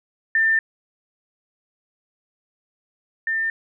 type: tone pair in turn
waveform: sine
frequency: 1792 / 1798.2 Hz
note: A6 / A6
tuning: +31 / +37 cents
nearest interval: unison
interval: 6 cents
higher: second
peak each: -15 / -20 dBFS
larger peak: first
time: 0.35-0.59 / 3.27-3.5 s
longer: first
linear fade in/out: 2 ms
effects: none